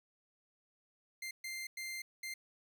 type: tone bursts at uneven times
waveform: sawtooth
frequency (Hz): 2093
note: C7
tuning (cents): 0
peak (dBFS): -37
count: 4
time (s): 1.22-1.31 / 1.44-1.67 / 1.77-2.02 / 2.23-2.34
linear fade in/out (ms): 5
effects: none